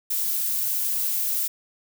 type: noise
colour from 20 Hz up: violet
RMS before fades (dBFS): -25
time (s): 0.1-1.48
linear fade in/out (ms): 10
effects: none

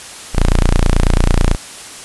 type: tone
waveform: sawtooth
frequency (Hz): 29.14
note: A#0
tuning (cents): 0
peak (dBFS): -5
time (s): 0.33-1.57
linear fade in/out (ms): 50
effects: white hiss -32 dBFS RMS until 2.04 s + resampled to 24000 Hz

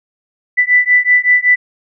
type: beating tone pair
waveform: sine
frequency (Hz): 1981 / 1986.3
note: B6 / B6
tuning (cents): +5 / +9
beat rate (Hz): 5.3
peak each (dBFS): -11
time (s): 0.57-1.56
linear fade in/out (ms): 20
effects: none

